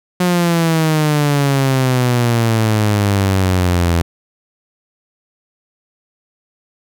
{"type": "exponential sweep", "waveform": "sawtooth", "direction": "down", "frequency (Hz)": [180.7, 83.6], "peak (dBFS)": -8, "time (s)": [0.2, 4.02], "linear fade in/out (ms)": 5, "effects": []}